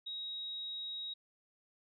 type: tone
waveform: sine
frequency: 3800 Hz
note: A#7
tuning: 33 cents sharp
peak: -39 dBFS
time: 0.06-1.14 s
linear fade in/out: 10 ms
effects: none